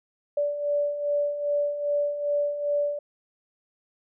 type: beating tone pair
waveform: sine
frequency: 579 / 581.5 Hz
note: D5 / D5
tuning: -25 / -17 cents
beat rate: 2.5 Hz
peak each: -31 / -24 dBFS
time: 0.37-2.99 s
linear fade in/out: 5 ms
effects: none